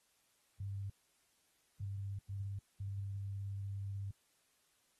sine tone bursts at uneven times, 99 Hz, G2, 18 cents sharp, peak -39 dBFS, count 4, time 0.6-0.9 / 1.8-2.19 / 2.29-2.59 / 2.8-4.11 s, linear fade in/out 5 ms, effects white hiss -75 dBFS RMS until 4.99 s + AAC 32 kbps

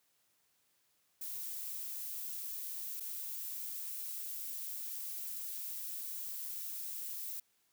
violet noise with dropouts, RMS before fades -42 dBFS, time 1.21-7.4 s, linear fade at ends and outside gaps 5 ms, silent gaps 3-3.005 s, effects white hiss -75 dBFS RMS until 7.72 s + high-pass 60 Hz 12 dB/octave

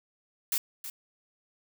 blue noise with echo, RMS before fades -28 dBFS, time 0.52-0.58 s, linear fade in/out 2 ms, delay 320 ms, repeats 1, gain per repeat -11 dB, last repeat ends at 0.9 s, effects none

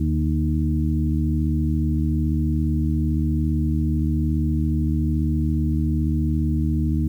harmonic tone with a mistuned harmonic, 77.6 Hz, D#2, 4 cents flat, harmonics 1 / 2 / 3 / 4, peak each -21 / -24 / -26 / -27 dBFS, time 0-7.08 s, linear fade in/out 5 ms, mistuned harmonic 2, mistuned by -39 cents, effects 9-bit

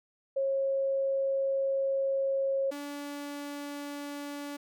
sine / sawtooth tone pair in turn, 543 / 287.6 Hz, C#5 / D4, -36 / -36 cents, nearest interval major seventh, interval 1100 cents, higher first, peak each -26 / -33 dBFS, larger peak first, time 0.36-2.71 / 2.71-4.57 s, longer first, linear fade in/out 10 ms, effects none

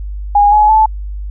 sine tone with pitch steps, 820 / 845 / 870.8 Hz, G#5 / G#5 / A5, -22 / +30 / -18 cents, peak -5 dBFS, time 0.35-0.86 s, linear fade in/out 5 ms, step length 170 ms, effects added 50 Hz sine -20 dBFS peak until 1.3 s

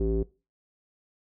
square tone with low-pass filter, 55.4 Hz, A1, 13 cents sharp, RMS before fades -26 dBFS, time 0-0.23 s, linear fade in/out 5 ms, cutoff 370 Hz, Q 8.6, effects noise-tail reverb RT60 0.3 s tail -20 dB re dry

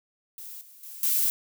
violet noise with level steps, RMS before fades -41 / -51 / -42 / -24 dBFS, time 0.38-1.3 s, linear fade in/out 0 ms, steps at 0.61 / 0.83 / 1.03 s, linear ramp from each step 2 ms, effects none

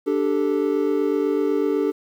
triangle chord, D suspended fourth, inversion none, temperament equal, 293.7 / 392 / 440 Hz, D4 / G4 / A4, 0 / 0 / 0 cents, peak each -21 dBFS, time 0.06-1.92 s, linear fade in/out 20 ms, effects 9-bit

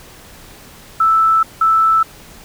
sine tone pair in turn, 1318 / 1318 Hz, E6 / E6, -1 / -1 cents, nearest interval unison, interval 0 cents, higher neither, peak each -9 dBFS, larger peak neither, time 1-1.43 / 1.61-2.03 s, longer first, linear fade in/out 5 ms, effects pink hiss -40 dBFS RMS until 2.44 s

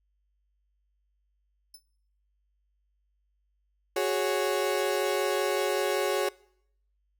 20% pulse tone with exponential decay, 5274 Hz, E8, in tune, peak -36 dBFS, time 1.74-1.83 s, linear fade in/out 5 ms, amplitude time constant 18 ms
35% pulse chord, F# suspended second, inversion none, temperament equal, 370 / 415.3 / 554.4 Hz, F#4 / G#4 / C#5, 0 / 0 / 0 cents, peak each -28 dBFS, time 3.96-6.29 s, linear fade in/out 5 ms
effects noise-tail reverb RT60 0.7 s tail -23 dB re dry + added 50 Hz sine -70 dBFS peak until 7.19 s

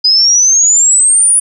sine exponential sweep, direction up, 4947 to 9920 Hz, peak -5 dBFS, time 0.04-1.4 s, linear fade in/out 10 ms, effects none

